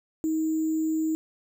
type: tone with sample-and-hold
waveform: sine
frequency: 316.3 Hz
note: D#4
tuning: 29 cents sharp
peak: -23 dBFS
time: 0.24-1.15 s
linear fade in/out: 0 ms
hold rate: 7350 Hz
effects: none